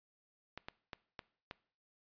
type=clicks; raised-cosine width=0.3 ms; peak=-27 dBFS; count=5; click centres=0.576 / 0.685 / 0.932 / 1.192 / 1.511 s; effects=noise-tail reverb RT60 0.5 s tail -21 dB re dry + resampled to 11025 Hz